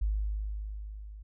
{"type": "tone with level ramp", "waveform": "sine", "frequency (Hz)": 51.91, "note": "G#1", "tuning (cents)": 0, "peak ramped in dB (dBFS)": [-25, -43], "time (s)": [0.01, 1.23], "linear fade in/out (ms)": 10, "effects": []}